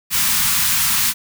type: band-stop noise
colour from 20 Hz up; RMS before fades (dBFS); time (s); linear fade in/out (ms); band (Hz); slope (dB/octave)
white; -17; 0.1-1.14; 50; 240 to 900; 48
effects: none